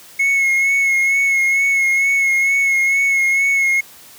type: tone with vibrato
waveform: triangle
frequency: 2182 Hz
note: C#7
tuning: 28 cents flat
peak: -11 dBFS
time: 0.19-3.81 s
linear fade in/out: 10 ms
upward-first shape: sine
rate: 2.2 Hz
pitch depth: 28 cents each way
effects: white hiss -42 dBFS RMS until 4.18 s + high-pass 60 Hz 12 dB/octave